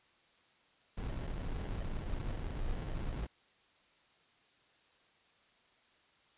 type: noise with sample-and-hold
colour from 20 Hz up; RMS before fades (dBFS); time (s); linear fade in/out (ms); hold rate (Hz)
brown; -38; 0.97-3.27; 10; 1225
effects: white hiss -68 dBFS RMS until 6.37 s + resampled to 8000 Hz